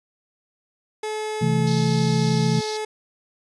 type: tone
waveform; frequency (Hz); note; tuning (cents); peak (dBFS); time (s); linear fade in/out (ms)
30% pulse; 430; A4; -40; -23; 1.03-2.85; 5
type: chord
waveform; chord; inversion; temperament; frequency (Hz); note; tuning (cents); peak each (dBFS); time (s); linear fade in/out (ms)
sine; A minor; first; equal with one note detuned; 130.81 / 164.05 / 220; C3 / E3 / A3; 0 / -8 / 0; -22 / -21 / -24; 1.41-2.61; 10
type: band-pass noise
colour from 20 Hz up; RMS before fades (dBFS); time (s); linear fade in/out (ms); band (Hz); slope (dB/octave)
white; -35; 1.67-2.77; 0; 3600 to 5700; 48
effects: resampled to 24000 Hz